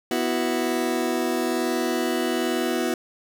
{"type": "chord", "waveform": "30% pulse", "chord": "B suspended fourth", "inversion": "none", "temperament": "just", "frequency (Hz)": [246.9, 329.3, 370.4], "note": ["B3", "E4", "F#4"], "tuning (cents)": [0, -2, 2], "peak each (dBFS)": -24, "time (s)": [0.11, 2.94], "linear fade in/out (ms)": 2, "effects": []}